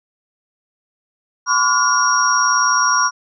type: tone cluster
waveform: sine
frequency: 1017 / 1136 / 1422 / 5620 Hz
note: C6 / C#6 / F6 / F8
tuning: -50 / +42 / +31 / +10 cents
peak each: -18 dBFS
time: 1.46-3.11 s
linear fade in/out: 50 ms
effects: none